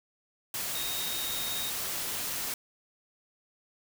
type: tone in noise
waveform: sine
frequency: 3729 Hz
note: A#7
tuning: in tune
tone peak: -36 dBFS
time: 0.75-1.7 s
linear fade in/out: 2 ms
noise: white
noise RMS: -34 dBFS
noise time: 0.54-2.54 s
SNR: -5 dB
effects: none